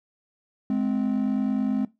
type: tone pair together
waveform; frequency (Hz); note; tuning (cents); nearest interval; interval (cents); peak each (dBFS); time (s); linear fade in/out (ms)
triangle; 210.3 / 259.4; G#3 / C4; +22 / -15; major third; 363; -22; 0.7-1.85; 2
effects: noise-tail reverb RT60 0.2 s tail -19 dB re dry + tanh soft clip ceiling -14 dBFS